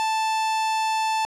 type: tone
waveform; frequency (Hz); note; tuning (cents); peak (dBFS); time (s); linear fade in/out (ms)
45% pulse; 880; A5; 0; -21; 0-1.25; 0
effects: low-pass 8000 Hz 12 dB/octave